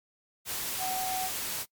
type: tone in noise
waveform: sine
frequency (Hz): 750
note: F#5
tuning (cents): +23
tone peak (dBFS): -31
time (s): 0.78-1.3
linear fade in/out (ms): 50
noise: white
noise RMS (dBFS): -34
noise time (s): 0.45-1.66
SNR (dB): 0
effects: noise-tail reverb RT60 0.1 s tail -24 dB re dry + MP3 96 kbps